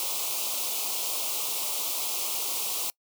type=band-stop noise; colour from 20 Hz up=white; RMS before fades=-30 dBFS; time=0-2.9 s; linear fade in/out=0 ms; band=1200 to 2400 Hz; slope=48 dB/octave; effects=noise-tail reverb RT60 0.1 s tail -25 dB re dry + high-pass 400 Hz 12 dB/octave